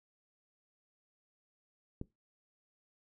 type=click; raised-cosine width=3 ms; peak=-26 dBFS; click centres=2.014 s; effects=noise-tail reverb RT60 0.2 s tail -20 dB re dry